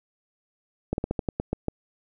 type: slowing click train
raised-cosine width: 2 ms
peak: -12 dBFS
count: 9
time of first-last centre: 0.93-1.683 s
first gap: 51 ms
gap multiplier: 1.17
effects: none